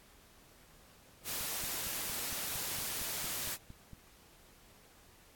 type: noise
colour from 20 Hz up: white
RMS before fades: -38 dBFS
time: 1.24-3.58 s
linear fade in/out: 50 ms
type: click train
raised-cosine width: 5 ms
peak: -37 dBFS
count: 12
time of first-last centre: 1.41-3.933 s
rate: 4.36 Hz
effects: pink hiss -61 dBFS RMS until 5.35 s + AAC 64 kbps